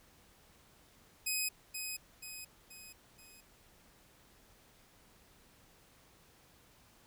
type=tone with echo; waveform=10% pulse; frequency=2520 Hz; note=D#7; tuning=21 cents sharp; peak=-24 dBFS; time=1.26-1.49 s; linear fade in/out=10 ms; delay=480 ms; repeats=4; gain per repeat=-6 dB; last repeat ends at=3.41 s; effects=pink hiss -64 dBFS RMS until 7.06 s